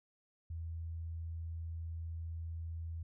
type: tone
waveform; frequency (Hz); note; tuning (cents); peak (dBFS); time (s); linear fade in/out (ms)
sine; 82.41; E2; 0; -39; 0.5-3.03; 5
effects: none